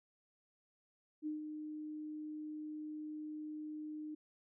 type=tone with ADSR envelope; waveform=sine; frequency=305.3 Hz; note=D#4; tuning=33 cents flat; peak=-36 dBFS; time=1.22-4.15 s; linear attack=45 ms; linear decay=140 ms; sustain=-6 dB; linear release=8 ms; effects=none